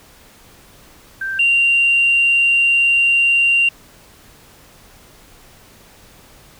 sine tone pair in turn, 1568 / 2769 Hz, G6 / F7, 0 / -15 cents, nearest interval minor seventh, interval 985 cents, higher second, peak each -20 / -10 dBFS, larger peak second, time 1.21-1.39 / 1.39-3.69 s, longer second, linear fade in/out 5 ms, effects tanh soft clip ceiling -6 dBFS + pink hiss -46 dBFS RMS until 6.59 s

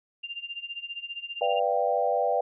sine tone with tremolo, 2791 Hz, F7, 2 cents flat, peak -31 dBFS, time 0.23-1.6 s, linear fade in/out 10 ms, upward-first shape sine, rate 15 Hz, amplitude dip 85%
sine chord, G dominant seventh, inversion first, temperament equal with one note detuned, 493.9 / 587.3 / 691.2 / 784 Hz, B4 / D5 / F5 / G5, 0 / 0 / -18 / 0 cents, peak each -28 dBFS, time 1.41-2.41 s, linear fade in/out 5 ms
effects none

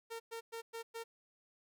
sawtooth tone bursts, 457.7 Hz, A#4, 32 cents flat, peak -38 dBFS, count 5, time 0.1-1.04 s, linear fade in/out 20 ms, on 100 ms, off 110 ms, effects none

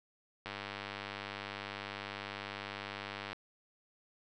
click train, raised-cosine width 0.3 ms, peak -24 dBFS, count 288, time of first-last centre 0.46-3.33 s, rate 100 Hz, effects none

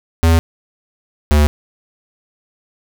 square tone pair in turn, 82.41 / 74.41 Hz, E2 / D2, 0 / +23 cents, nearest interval major second, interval 177 cents, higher first, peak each -9 dBFS, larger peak neither, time 0.23-0.39 / 1.31-1.47 s, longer neither, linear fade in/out 0 ms, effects none

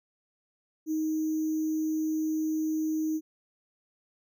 sine tone with sample-and-hold, 313.6 Hz, D#4, 14 cents sharp, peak -26 dBFS, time 0.86-3.21 s, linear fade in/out 50 ms, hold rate 6300 Hz, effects none

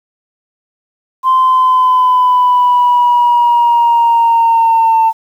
sine exponential sweep, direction down, 1042 to 895 Hz, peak -5 dBFS, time 1.23-5.13 s, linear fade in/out 50 ms, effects tanh soft clip ceiling -3 dBFS + 7-bit

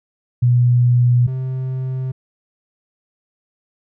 sine / triangle tone pair in turn, 122.3 / 130.15 Hz, B2 / C3, -16 / -9 cents, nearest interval minor second, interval 107 cents, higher second, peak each -10 / -18 dBFS, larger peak first, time 0.42-1.27 / 1.27-2.12 s, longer neither, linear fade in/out 10 ms, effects none

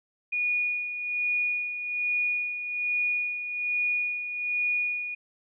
sine tone with tremolo, 2452 Hz, D#7, 26 cents flat, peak -23 dBFS, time 0.32-5.15 s, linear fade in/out 10 ms, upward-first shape sine, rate 1.2 Hz, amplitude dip 60%, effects none

